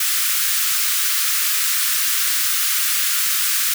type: high-pass noise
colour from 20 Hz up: white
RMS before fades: -19 dBFS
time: 0-3.74 s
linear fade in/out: 5 ms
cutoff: 1200 Hz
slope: 48 dB/octave
effects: none